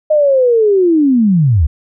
sine linear sweep, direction down, 622.3 to 64.1 Hz, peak -7 dBFS, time 0.1-1.67 s, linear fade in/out 10 ms, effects none

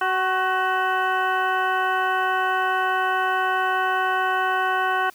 harmonic tone with a mistuned harmonic, 375.4 Hz, F#4, 25 cents sharp, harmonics 1 / 2 / 3 / 4 / 5 / 7 / 8, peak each -30 / -24 / -25 / -24 / -33 / -37 / -37 dBFS, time 0.01-5.1 s, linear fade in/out 5 ms, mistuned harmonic 3, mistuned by -37 cents, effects white hiss -52 dBFS RMS until 5.14 s

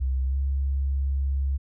sine tone with pitch glide, 65.41 to 68.31 Hz, C2 to C#2, 0 to -25 cents, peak -22 dBFS, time 0-1.58 s, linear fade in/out 20 ms, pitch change +75 cents, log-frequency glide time 0.26-0.37 s, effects none

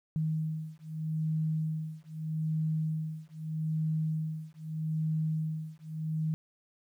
sine beating tone pair, 156.9 / 157.7 Hz, D#3 / D#3, +15 / +24 cents, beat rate 0.8 Hz, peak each -33 / -33 dBFS, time 0.16-6.34 s, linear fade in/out 0 ms, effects 11-bit

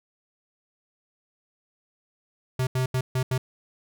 square tone bursts at uneven times, 128.9 Hz, C3, 26 cents flat, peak -23 dBFS, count 5, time 2.59-2.67 / 2.75-2.86 / 2.94-3.01 / 3.15-3.23 / 3.31-3.38 s, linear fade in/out 5 ms, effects none

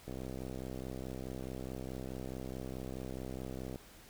click train, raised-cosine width 2 ms, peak -29 dBFS, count 239, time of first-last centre 0.08-3.759 s, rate 64.7 Hz, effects pink hiss -57 dBFS RMS until 4.09 s

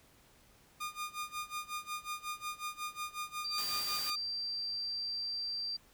sawtooth tone with tremolo, 1217 Hz, D#6, 39 cents flat, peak -32 dBFS, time 0.8-4.16 s, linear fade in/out 10 ms, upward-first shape sine, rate 5.5 Hz, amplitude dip 90%
sine tone, 4699 Hz, D8, in tune, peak -35 dBFS, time 3.44-5.77 s, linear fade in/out 10 ms
white noise, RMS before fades -42 dBFS, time 3.58-4.1 s, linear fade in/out 0 ms
effects pink hiss -64 dBFS RMS until 5.93 s

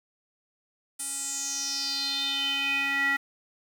square tone with band-pass filter sweep, 277.2 Hz, C#4, in tune, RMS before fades -29 dBFS, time 0.99-3.17 s, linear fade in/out 10 ms, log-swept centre 9300 to 1800 Hz, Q 6, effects 8-bit

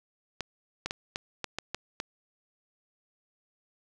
clicks, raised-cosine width 0.2 ms, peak -15 dBFS, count 8, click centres 0.407 / 0.86 / 0.909 / 1.159 / 1.443 / 1.586 / 1.746 / 2.001 s, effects none

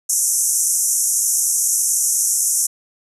pink band-pass noise, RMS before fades -18 dBFS, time 0.09-2.67 s, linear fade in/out 10 ms, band 5800 to 12000 Hz, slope 96 dB/octave, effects none

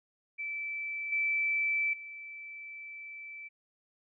sine tone with level steps, 2321 Hz, D7, 21 cents flat, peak -34 / -27 / -42 dBFS, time 0.38-3.49 s, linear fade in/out 20 ms, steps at 1.12 / 1.93 s, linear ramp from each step 5 ms, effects none

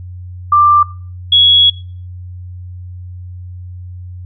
sine tone pair in turn, 1183 / 3346 Hz, D6 / G#7, +12 / +12 cents, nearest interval octave + tritone, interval 1800 cents, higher second, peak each -5 dBFS, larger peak neither, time 0.52-0.83 / 1.32-1.7 s, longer second, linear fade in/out 5 ms, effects noise-tail reverb RT60 0.4 s tail -19 dB re dry + added 90 Hz sine -26 dBFS peak until 4.25 s

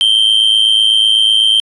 triangle tone with amplitude modulation, 3136 Hz, G7, in tune, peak -3 dBFS, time 0.01-1.6 s, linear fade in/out 0 ms, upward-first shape sine, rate 108 Hz, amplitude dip 70%, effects resampled to 24000 Hz

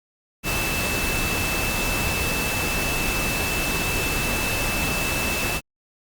sine tone in noise, 2637 Hz, E7, in tune, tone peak -27 dBFS, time 0.43-5.61 s, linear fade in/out 50 ms, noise pink, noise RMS -25 dBFS, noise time 0.43-5.61 s, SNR -5 dB, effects Opus 48 kbps

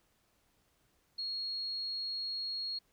sine tone, 4300 Hz, C8, 47 cents sharp, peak -35 dBFS, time 1.18-2.79 s, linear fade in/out 10 ms, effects pink hiss -73 dBFS RMS until 2.92 s

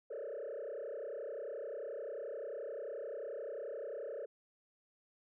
sine tone with frequency modulation, 511 Hz, C5, 41 cents flat, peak -38 dBFS, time 0.1-4.26 s, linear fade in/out 10 ms, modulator 31.4 Hz, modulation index 2.8, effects tanh soft clip ceiling -38 dBFS

